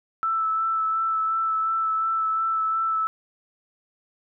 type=tone with vibrato; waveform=sine; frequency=1318.5 Hz; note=E6; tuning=in tune; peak=-21 dBFS; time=0.23-3.07 s; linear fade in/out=0 ms; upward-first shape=sine; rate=2.8 Hz; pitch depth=15 cents each way; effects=none